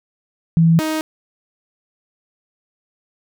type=tone pair in turn; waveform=sine / sawtooth; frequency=164.81 / 313.5 Hz; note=E3 / D#4; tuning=0 / +13 cents; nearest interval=major seventh; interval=1113 cents; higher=second; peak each=-9 / -15 dBFS; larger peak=first; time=0.57-0.79 / 0.79-1.01 s; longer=neither; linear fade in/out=0 ms; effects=none